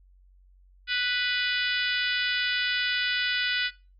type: harmonic tone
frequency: 493.9 Hz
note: B4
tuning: in tune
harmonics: 3 / 4 / 5 / 6 / 7 / 8 / 9 / 10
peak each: -29 / -32 / -32 / -32 / -33 / -35 / -39 / -38 dBFS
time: 0.87-3.71 s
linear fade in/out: 50 ms
effects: noise-tail reverb RT60 0.3 s tail -20 dB re dry + added 46 Hz sine -54 dBFS peak until 3.99 s